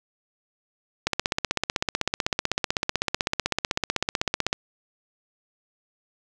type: click train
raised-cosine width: 0.2 ms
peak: -5 dBFS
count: 56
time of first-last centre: 1.07-4.529 s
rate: 15.9 Hz
effects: none